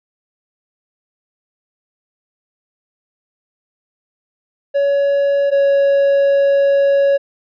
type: tone pair in turn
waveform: triangle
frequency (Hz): 562 / 557.5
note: C#5 / C#5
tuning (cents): +24 / +10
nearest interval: unison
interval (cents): 14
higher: first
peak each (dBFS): -10 / -8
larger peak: second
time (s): 4.74-5.51 / 5.51-7.18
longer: second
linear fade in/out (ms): 20
effects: resampled to 11025 Hz